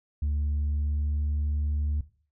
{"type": "tone with pitch glide", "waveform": "sine", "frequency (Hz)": [73.42, 74.02], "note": ["D2", "D2"], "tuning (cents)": [0, 14], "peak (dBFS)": -22, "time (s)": [0.22, 2.01], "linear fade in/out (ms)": 5, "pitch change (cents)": 14, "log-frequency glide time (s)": [0.58, 1.24], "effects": ["noise-tail reverb RT60 0.4 s tail -17 dB re dry", "tanh soft clip ceiling -23 dBFS"]}